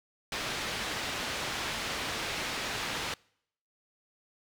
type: low-pass noise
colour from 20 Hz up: white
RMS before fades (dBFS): -35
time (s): 0.32-3.14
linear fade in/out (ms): 2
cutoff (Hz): 3700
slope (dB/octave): 12
effects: noise-tail reverb RT60 0.7 s tail -26 dB re dry